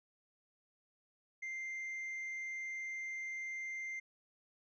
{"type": "tone", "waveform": "triangle", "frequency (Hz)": 2093, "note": "C7", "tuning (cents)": 0, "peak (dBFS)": -38, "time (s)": [1.42, 4], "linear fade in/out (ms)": 10, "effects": ["resampled to 16000 Hz"]}